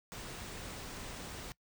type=band-stop noise; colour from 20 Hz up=pink; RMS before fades=-45 dBFS; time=0.12-1.52 s; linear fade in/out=0 ms; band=10000 to 14000 Hz; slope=96 dB/octave; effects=noise-tail reverb RT60 0.1 s tail -22 dB re dry